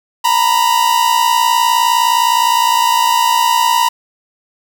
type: tone pair together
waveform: 45% pulse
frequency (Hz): 928.2 / 987.8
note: A#5 / B5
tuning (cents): -8 / 0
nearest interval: minor second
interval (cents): 108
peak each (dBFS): -13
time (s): 0.24-3.89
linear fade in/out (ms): 10
effects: none